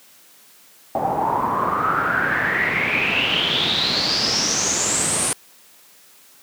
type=noise with low-pass filter sweep; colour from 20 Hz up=pink; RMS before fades=-20 dBFS; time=0.95-5.33 s; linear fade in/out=2 ms; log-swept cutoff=740 to 9500 Hz; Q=9.6; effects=white hiss -50 dBFS RMS until 6.42 s + high-pass 150 Hz 12 dB/octave